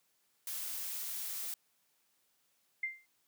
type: noise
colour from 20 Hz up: blue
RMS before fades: -40 dBFS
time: 0.47-1.54 s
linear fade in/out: 2 ms
type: tone with exponential decay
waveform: sine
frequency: 2093 Hz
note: C7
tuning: in tune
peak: -30 dBFS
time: 2.83-3.06 s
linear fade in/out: 5 ms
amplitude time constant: 48 ms
effects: white hiss -75 dBFS RMS until 3.27 s + high-pass 100 Hz 12 dB/octave